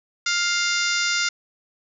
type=harmonic tone with a mistuned harmonic; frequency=700 Hz; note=F5; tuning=4 cents sharp; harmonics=2 / 3 / 4 / 5 / 6 / 7 / 8 / 9 / 10; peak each=-25 / -26 / -31 / -30 / -33 / -28 / -30 / -34 / -32 dBFS; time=0.26-1.29 s; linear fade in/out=5 ms; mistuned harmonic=5; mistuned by=+39 cents; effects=none